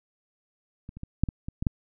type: clicks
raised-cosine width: 5 ms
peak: -27 / -29 / -23 / -8 / -19 / -21 / -17 / -11 dBFS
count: 8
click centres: 0.891 / 0.97 / 1.034 / 1.236 / 1.288 / 1.485 / 1.625 / 1.668 s
effects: none